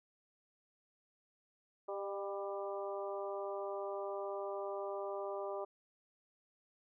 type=harmonic tone with a mistuned harmonic; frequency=197.9 Hz; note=G3; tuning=17 cents sharp; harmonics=2 / 3 / 4 / 5 / 6; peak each=-42 / -42 / -47 / -49 / -49 dBFS; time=1.88-5.65 s; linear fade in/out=10 ms; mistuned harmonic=3; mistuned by=+24 cents; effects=none